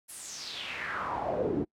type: noise with band-pass filter sweep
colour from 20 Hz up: brown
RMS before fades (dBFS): -34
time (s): 0.08-1.65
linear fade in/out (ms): 20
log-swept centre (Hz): 11000 to 290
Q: 4.3
effects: noise-tail reverb RT60 0.1 s tail -25 dB re dry + high-pass 60 Hz 12 dB/octave

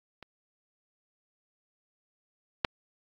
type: clicks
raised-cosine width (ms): 0.3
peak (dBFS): -29 / -7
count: 2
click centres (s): 0.227 / 2.648
effects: AAC 64 kbps

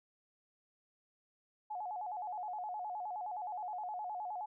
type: tone with vibrato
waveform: sine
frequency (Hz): 784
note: G5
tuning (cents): 0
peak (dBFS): -38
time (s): 1.7-4.46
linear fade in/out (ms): 10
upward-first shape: square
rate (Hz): 9.6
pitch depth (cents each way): 140
effects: none

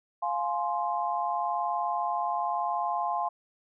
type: chord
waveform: sine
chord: F minor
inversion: none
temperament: equal with one note detuned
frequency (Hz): 698.5 / 839.3 / 1046.5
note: F5 / Ab5 / C6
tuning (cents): 0 / +18 / 0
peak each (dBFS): -31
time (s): 0.22-3.29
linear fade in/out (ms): 10
effects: none

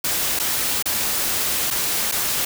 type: noise with dropouts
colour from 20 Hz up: white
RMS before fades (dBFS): -22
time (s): 0.04-2.45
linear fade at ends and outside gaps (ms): 5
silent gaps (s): 0.391-0.397 / 0.826-0.856 / 1.705-1.709 / 2.115-2.121
effects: none

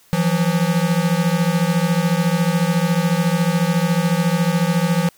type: beating tone pair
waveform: square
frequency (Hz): 164.81 / 178.81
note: E3 / F3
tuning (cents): 0 / +41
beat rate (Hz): 14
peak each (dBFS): -19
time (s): 0.13-5.09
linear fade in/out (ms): 0
effects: white hiss -53 dBFS RMS until 5.17 s

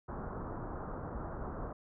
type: low-pass noise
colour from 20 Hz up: pink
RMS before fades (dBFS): -41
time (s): 0.08-1.73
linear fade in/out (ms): 10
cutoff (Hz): 1400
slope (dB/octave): 48
effects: none

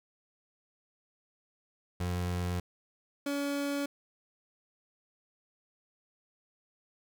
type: tone pair in turn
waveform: 30% pulse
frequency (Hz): 89.1 / 283.5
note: F2 / C#4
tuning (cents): +35 / +39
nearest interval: octave + minor sixth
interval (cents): 2004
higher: second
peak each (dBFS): -28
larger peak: neither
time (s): 2-2.6 / 3.26-3.86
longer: neither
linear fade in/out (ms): 5
effects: none

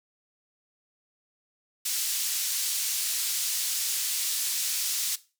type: band-pass noise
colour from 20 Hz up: pink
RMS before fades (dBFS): -29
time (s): 1.85-5.16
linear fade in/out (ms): 10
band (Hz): 4800 to 16000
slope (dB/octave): 12
effects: noise-tail reverb RT60 0.3 s tail -17 dB re dry

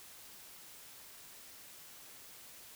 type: silence
effects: white hiss -54 dBFS RMS until 2.75 s

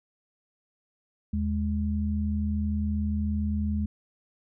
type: tone pair together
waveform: sine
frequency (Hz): 78.6 / 208.7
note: D#2 / G#3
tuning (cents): +18 / +9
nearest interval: octave + perfect fourth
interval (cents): 1691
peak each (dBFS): -27 / -28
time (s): 1.33-3.86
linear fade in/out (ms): 5
effects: none

